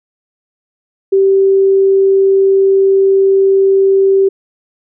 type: tone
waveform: sine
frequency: 388.5 Hz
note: G4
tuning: 16 cents flat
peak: -6 dBFS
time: 1.12-4.29 s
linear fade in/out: 10 ms
effects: none